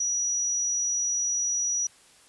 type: tone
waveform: sine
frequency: 5830 Hz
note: F#8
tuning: 26 cents flat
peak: -24 dBFS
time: 0-1.87 s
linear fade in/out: 5 ms
effects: white hiss -56 dBFS RMS until 2.28 s + resampled to 24000 Hz